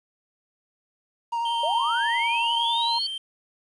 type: tone with vibrato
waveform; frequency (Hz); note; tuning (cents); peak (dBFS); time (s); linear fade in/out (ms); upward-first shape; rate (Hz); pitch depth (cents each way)
triangle; 932.3; A#5; 0; -22; 1.32-2.99; 10; triangle; 11; 20
type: tone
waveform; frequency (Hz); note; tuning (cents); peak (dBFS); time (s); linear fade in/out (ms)
triangle; 3137; G7; +1; -28; 1.45-3.18; 5
type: linear sweep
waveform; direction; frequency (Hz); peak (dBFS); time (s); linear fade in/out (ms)
sine; up; 554.4 to 4490; -25; 1.63-3.07; 5
effects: resampled to 24000 Hz + 9-bit